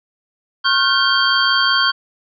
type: tone cluster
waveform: sine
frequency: 1083 / 1412 / 1537 / 3201 / 4545 Hz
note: C#6 / F6 / G6 / G7 / C#8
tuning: -41 / +19 / -35 / +36 / +42 cents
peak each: -19 dBFS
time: 0.64-1.92 s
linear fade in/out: 20 ms
effects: none